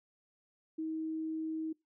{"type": "tone", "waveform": "sine", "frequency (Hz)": 317.9, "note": "D#4", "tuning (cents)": 37, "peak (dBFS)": -34, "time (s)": [0.78, 1.73], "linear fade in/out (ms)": 10, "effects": ["noise-tail reverb RT60 0.2 s tail -23 dB re dry"]}